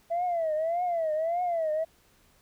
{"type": "tone with vibrato", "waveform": "sine", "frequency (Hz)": 665, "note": "E5", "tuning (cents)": 15, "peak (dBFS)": -24, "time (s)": [0.1, 1.85], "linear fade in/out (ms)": 20, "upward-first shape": "triangle", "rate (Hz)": 1.7, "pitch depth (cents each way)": 160, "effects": ["tanh soft clip ceiling -22 dBFS", "pink hiss -63 dBFS RMS until 2.41 s"]}